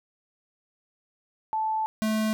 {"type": "tone pair in turn", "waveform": ["sine", "square"], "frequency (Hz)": [875, 217.3], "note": ["A5", "A3"], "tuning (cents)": [-10, -21], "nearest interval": "2 octaves", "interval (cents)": 2411, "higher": "first", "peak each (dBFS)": -24, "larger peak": "neither", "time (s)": [[1.53, 1.86], [2.02, 2.33]], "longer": "first", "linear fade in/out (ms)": 0, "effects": []}